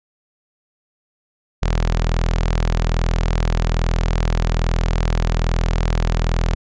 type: tone with notch filter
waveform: sawtooth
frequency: 41.2 Hz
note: E1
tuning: in tune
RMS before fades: -18 dBFS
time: 1.62-6.55 s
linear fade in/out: 10 ms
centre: 290 Hz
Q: 1.9
effects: resampled to 16000 Hz